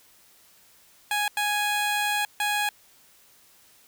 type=tone bursts at uneven times; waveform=15% pulse; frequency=830.6 Hz; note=G#5; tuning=in tune; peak=-17 dBFS; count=3; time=1.11-1.28 / 1.37-2.25 / 2.4-2.69 s; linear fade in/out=2 ms; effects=white hiss -57 dBFS RMS until 3.87 s